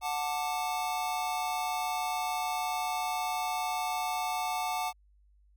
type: chord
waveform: square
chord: D major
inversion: first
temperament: just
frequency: 734.2 / 881 / 1174.7 Hz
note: F#5 / A5 / D6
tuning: -14 / +2 / 0 cents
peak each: -34 / -35 / -39 dBFS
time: 0.01-4.93 s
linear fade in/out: 50 ms
effects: added 50 Hz sine -60 dBFS peak until 5.56 s